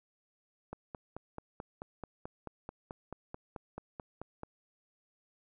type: click train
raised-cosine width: 1 ms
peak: -27 dBFS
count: 18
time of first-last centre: 0.73-4.434 s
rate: 4.59 Hz
effects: none